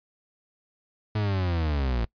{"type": "linear sweep", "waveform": "40% pulse", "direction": "down", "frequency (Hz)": [108.2, 55], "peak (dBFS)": -23, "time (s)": [1.15, 2.05], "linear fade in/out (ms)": 5, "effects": ["noise-tail reverb RT60 0.1 s tail -23 dB re dry", "resampled to 11025 Hz"]}